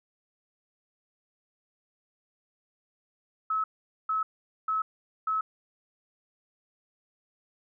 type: tone bursts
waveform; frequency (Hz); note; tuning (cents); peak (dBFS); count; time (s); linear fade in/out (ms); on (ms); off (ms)
sine; 1293; E6; -34; -25; 4; 3.5-5.41; 5; 140; 450
effects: none